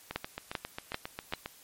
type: two click trains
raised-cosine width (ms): 0.3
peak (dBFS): -15 / -20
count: 4 / 11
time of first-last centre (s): 0.16-1.336 / 0.11-1.46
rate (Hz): 2.55 / 7.41
effects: white hiss -56 dBFS RMS until 1.63 s + MP3 64 kbps